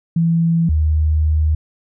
sine tone pair in turn, 166.4 / 77.38 Hz, E3 / D#2, +17 / -9 cents, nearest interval octave + minor second, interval 1326 cents, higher first, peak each -12 dBFS, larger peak neither, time 0.16-0.69 / 0.69-1.55 s, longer second, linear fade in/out 5 ms, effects none

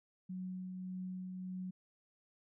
sine tone with tremolo, 184.6 Hz, F#3, 4 cents flat, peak -39 dBFS, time 0.29-1.71 s, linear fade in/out 10 ms, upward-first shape triangle, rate 1.7 Hz, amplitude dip 30%, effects none

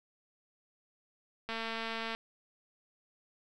click train, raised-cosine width 0.3 ms, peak -22 dBFS, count 150, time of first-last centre 1.49-2.149 s, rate 226 Hz, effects none

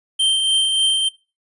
square tone with tremolo, 3136 Hz, G7, in tune, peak -14 dBFS, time 0.19-1.09 s, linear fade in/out 10 ms, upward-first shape triangle, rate 3.4 Hz, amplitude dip 40%, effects noise-tail reverb RT60 0.3 s tail -20 dB re dry + resampled to 24000 Hz

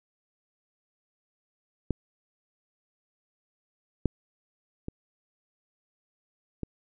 clicks, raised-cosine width 3 ms, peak -13 / -10 / -21 / -19 dBFS, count 4, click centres 1.907 / 4.057 / 4.884 / 6.633 s, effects none

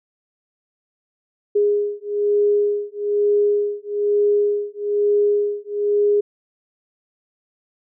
sine beating tone pair, 411.6 / 412.7 Hz, G#4 / G#4, -16 / -11 cents, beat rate 1.1 Hz, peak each -19 / -19 dBFS, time 1.55-6.21 s, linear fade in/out 10 ms, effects none

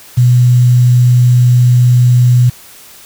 sine tone with quantisation, 123.47 Hz, B2, in tune, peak -4 dBFS, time 0.17-2.5 s, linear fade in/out 10 ms, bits 5, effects white hiss -37 dBFS RMS until 3.05 s

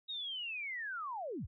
sine linear sweep, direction down, 3806 to 36.09 Hz, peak -38 dBFS, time 0.08-1.47 s, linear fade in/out 20 ms, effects none

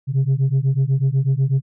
sine beating tone pair, 130.81 / 138.91 Hz, C3 / C#3, 0 / +4 cents, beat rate 8.1 Hz, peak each -16 dBFS, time 0.07-1.62 s, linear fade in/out 50 ms, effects tanh soft clip ceiling -12 dBFS

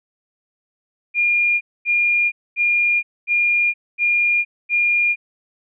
sine tone bursts, 2415 Hz, D7, 48 cents sharp, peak -14 dBFS, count 6, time 1.14-5.16 s, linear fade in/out 50 ms, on 470 ms, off 240 ms, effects none

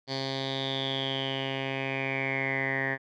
10% pulse tone with low-pass filter sweep, 134.6 Hz, C3, 49 cents sharp, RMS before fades -31 dBFS, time 0.07-2.98 s, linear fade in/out 50 ms, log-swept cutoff 4400 to 1800 Hz, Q 9.5, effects none

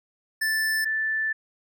square / sine tone pair in turn, 1760 / 1760 Hz, A6 / A6, 0 / 0 cents, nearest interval unison, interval 0 cents, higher neither, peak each -23 dBFS, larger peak neither, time 0.41-0.85 / 0.85-1.33 s, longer second, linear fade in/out 10 ms, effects none

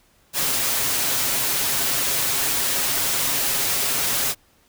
white noise with comb filter, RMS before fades -22 dBFS, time 0.33-4.35 s, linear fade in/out 50 ms, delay 7.3 ms, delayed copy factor +0.5, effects pink hiss -59 dBFS RMS until 4.68 s

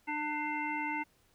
harmonic tone, 299.3 Hz, D4, 33 cents sharp, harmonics 1 / 3 / 5 / 7 / 9, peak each -39 / -36 / -45 / -37 / -45 dBFS, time 0.07-1.04 s, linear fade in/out 20 ms, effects pink hiss -69 dBFS RMS until 1.34 s

